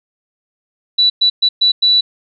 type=tone bursts at uneven times; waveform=sine; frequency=3951 Hz; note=B7; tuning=in tune; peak=-8 dBFS; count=5; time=0.98-1.1 / 1.21-1.3 / 1.42-1.49 / 1.61-1.72 / 1.82-2.01 s; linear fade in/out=10 ms; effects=none

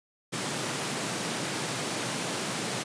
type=high-pass noise; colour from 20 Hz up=pink; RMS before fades=-32 dBFS; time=0.32-2.84 s; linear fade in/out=20 ms; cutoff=120 Hz; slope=48 dB/octave; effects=resampled to 22050 Hz

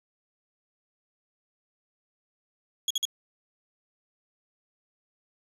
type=tone bursts; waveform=30% pulse; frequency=3322 Hz; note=G#7; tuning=in tune; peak=-21 dBFS; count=3; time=2.88-3.053 s; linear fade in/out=2 ms; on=25 ms; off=49 ms; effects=resampled to 32000 Hz

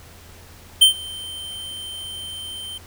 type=tone with ADSR envelope; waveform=square; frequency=3113 Hz; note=G7; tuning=13 cents flat; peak=-7 dBFS; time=0.81-2.78 s; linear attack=11 ms; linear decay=110 ms; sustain=-24 dB; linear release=6 ms; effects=added 85 Hz sine -46 dBFS peak until 2.86 s + pink hiss -46 dBFS RMS until 2.86 s

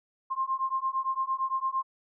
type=beating tone pair; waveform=sine; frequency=1055 / 1063.8 Hz; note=C6 / C6; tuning=+14 / +28 cents; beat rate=8.8 Hz; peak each=-30 dBFS; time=0.3-1.83 s; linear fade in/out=20 ms; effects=none

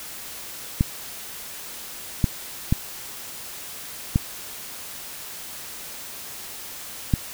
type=clicks; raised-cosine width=5 ms; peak=-5 dBFS; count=5; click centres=0.809 / 2.242 / 2.725 / 4.159 / 7.138 s; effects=white hiss -37 dBFS RMS until 7.33 s

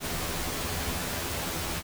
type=noise with comb filter; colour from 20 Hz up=pink; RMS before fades=-32 dBFS; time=0-1.83 s; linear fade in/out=50 ms; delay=12 ms; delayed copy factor=+0.7; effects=none

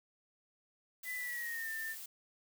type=noise; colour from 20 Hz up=blue; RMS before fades=-47 dBFS; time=1.03-2.06 s; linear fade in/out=5 ms
type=tone with pitch glide; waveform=sine; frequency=2000 to 1792.1 Hz; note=B6 to A6; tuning=+21 to +31 cents; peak=-38 dBFS; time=1.04-1.96 s; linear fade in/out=50 ms; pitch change=-190 cents; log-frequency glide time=1.16-1.71 s
effects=none

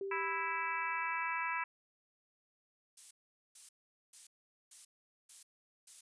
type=tone with exponential decay; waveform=sine; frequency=392 Hz; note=G4; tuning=in tune; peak=-36 dBFS; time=0.01-1.49 s; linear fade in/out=2 ms; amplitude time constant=320 ms
type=harmonic tone; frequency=329.6 Hz; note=E4; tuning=in tune; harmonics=3 / 4 / 5 / 6 / 7 / 8; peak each=-38 / -42 / -42 / -43 / -42 / -44 dBFS; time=0.11-1.64 s; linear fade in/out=5 ms
type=noise bursts; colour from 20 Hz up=violet; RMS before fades=-48 dBFS; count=6; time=2.97-6.01 s; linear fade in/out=5 ms; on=140 ms; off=440 ms
effects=resampled to 22050 Hz

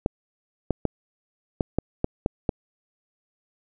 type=clicks; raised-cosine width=2 ms; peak=-8 dBFS; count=8; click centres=0.061 / 0.707 / 0.853 / 1.608 / 1.786 / 2.044 / 2.261 / 2.492 s; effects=none

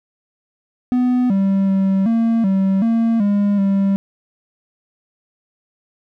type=tone with pitch steps; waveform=triangle; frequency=249.2 / 194.8 / 193 / 228.6 / 192.7 / 228.6 / 203.1 / 196.4 Hz; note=B3 / G3 / G3 / A#3 / G3 / A#3 / G#3 / G3; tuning=+16 / -11 / -27 / -34 / -29 / -34 / -38 / +4 cents; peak=-11 dBFS; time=0.92-3.96 s; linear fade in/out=0 ms; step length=380 ms; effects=none

